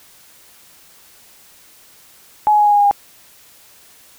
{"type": "tone with pitch steps", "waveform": "sine", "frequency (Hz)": [845, 839.2, 833.4, 827.6, 821.9, 816.2, 810.6], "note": ["G#5", "G#5", "G#5", "G#5", "G#5", "G#5", "G#5"], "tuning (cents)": [30, 18, 6, -6, -18, -30, -42], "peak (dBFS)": -9, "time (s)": [2.47, 2.911], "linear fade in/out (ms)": 0, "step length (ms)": 63, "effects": ["white hiss -47 dBFS RMS until 4.18 s"]}